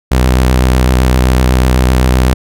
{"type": "tone with vibrato", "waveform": "sawtooth", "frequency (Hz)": 63.3, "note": "B1", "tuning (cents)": 43, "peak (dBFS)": -3, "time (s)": [0.11, 2.34], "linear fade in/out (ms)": 10, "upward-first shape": "sine", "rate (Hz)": 7.9, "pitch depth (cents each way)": 30, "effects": []}